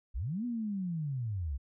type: linear two-way sweep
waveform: sine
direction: up then down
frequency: 39.7 to 247.5 to 61.4 Hz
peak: -32 dBFS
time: 0.14-1.58 s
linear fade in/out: 20 ms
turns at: 0.45 s
effects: none